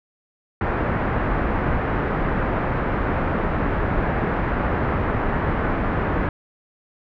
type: low-pass noise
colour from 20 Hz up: pink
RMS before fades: -22 dBFS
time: 0.61-6.29 s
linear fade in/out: 2 ms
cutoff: 1800 Hz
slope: 24 dB/octave
effects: none